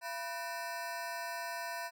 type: ring-modulated tone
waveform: 25% pulse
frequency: 830.6 Hz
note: G#5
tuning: in tune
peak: -31 dBFS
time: 0.01-1.91 s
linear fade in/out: 50 ms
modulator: 149 Hz
effects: none